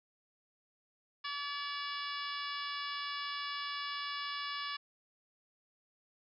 harmonic tone, 573 Hz, D5, 43 cents flat, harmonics 2 / 3 / 4 / 5 / 6 / 7 / 8 / 9, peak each -41 / -44 / -47 / -46 / -46 / -49 / -50 / -48 dBFS, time 1.24-4.77 s, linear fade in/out 10 ms, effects none

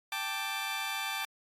15% pulse chord, G suspended second, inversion none, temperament just, 784 / 882 / 1176 Hz, G5 / A5 / D6, 0 / +4 / +2 cents, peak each -32 dBFS, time 0.12-1.25 s, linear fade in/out 2 ms, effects AAC 48 kbps

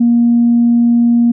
sine tone, 236.4 Hz, A#3, 24 cents sharp, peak -6 dBFS, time 0-1.32 s, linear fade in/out 10 ms, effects tanh soft clip ceiling -2 dBFS

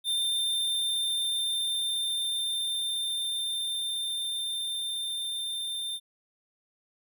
square tone with level ramp, 3593 Hz, A7, 36 cents sharp, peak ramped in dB -26 to -32 dBFS, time 0.04-6 s, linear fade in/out 50 ms, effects none

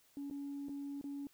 sine tone with dropouts, 282 Hz, C#4, 30 cents sharp, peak -39 dBFS, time 0.17-1.27 s, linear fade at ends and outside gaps 1 ms, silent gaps 0.3-0.31 / 0.685-0.693 / 1.013-1.041 s, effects tanh soft clip ceiling -37 dBFS + white hiss -69 dBFS RMS until 1.33 s

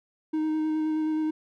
triangle tone with vibrato, 311.5 Hz, D#4, 2 cents sharp, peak -22 dBFS, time 0.33-1.31 s, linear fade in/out 10 ms, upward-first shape square, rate 9.5 Hz, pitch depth 10 cents each way, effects none

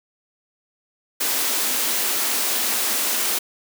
white high-pass noise, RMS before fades -22 dBFS, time 1.2-3.39 s, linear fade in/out 10 ms, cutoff 210 Hz, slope 96 dB/octave, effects none

